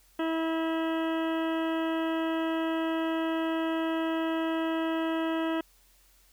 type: harmonic tone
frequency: 324.6 Hz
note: E4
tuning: 27 cents flat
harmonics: 1 / 2 / 3 / 4 / 5 / 6 / 8 / 9 / 10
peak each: -28 / -34 / -38 / -40 / -42 / -44 / -46 / -47 / -48 dBFS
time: 0.19-5.61 s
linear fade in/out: 5 ms
effects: added 44 Hz sine -63 dBFS peak until 6.32 s + white hiss -63 dBFS RMS until 6.32 s